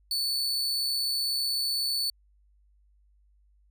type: tone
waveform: 40% pulse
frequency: 4466 Hz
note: C#8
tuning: 12 cents sharp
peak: -25 dBFS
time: 0.11-2.1 s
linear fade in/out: 2 ms
effects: added 50 Hz sine -60 dBFS peak until 3.7 s